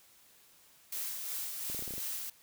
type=noise with tremolo; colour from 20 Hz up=blue; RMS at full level=-37 dBFS; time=0.92-2.3 s; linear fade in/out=5 ms; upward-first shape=sine; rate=2.8 Hz; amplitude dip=35%
type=clicks; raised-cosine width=2 ms; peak=-33 dBFS; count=8; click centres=1.7 / 1.747 / 1.792 / 1.824 / 1.878 / 1.908 / 1.938 / 1.98 s
effects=white hiss -62 dBFS RMS until 2.42 s